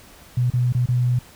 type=tone with dropouts; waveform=sine; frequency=123.47 Hz; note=B2; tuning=in tune; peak=-16 dBFS; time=0.37-1.19 s; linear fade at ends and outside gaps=5 ms; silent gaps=0.502-0.536 / 0.725-0.748 / 0.859-0.886 s; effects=pink hiss -47 dBFS RMS until 1.35 s